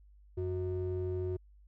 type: ring-modulated tone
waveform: triangle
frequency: 137.6 Hz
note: C#3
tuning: 12 cents flat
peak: -27 dBFS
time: 0.37-1.37 s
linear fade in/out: 10 ms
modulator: 229 Hz
effects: added 50 Hz sine -56 dBFS peak until 1.67 s